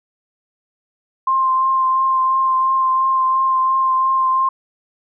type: tone with vibrato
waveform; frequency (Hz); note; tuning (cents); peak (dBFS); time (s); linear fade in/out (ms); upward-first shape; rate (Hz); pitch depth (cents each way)
sine; 1052; C6; +9; -13; 1.27-4.49; 5; triangle; 2.9; 17
effects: none